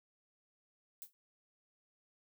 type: noise with exponential decay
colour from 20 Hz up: violet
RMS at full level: -43 dBFS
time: 1.02-1.13 s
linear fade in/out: 0 ms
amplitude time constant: 22 ms
effects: none